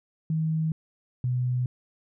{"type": "tone pair in turn", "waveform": "sine", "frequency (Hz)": [158.9, 125.07], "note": ["D#3", "B2"], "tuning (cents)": [37, 22], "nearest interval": "major third", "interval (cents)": 415, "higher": "first", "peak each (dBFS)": -23, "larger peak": "neither", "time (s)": [[0.3, 0.72], [1.24, 1.66]], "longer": "neither", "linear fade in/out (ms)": 2, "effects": []}